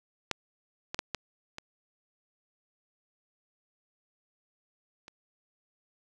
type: clicks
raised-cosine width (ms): 0.2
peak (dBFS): -11 / -17 / -12 / -14 / -22 / -29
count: 6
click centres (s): 0.313 / 0.945 / 0.991 / 1.147 / 1.584 / 5.081
effects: none